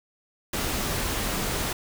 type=tone in noise; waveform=sine; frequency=198.4 Hz; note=G3; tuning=21 cents sharp; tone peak=-36 dBFS; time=1.24-1.46 s; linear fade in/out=5 ms; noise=pink; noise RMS=-28 dBFS; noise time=0.53-1.73 s; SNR=-11 dB; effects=none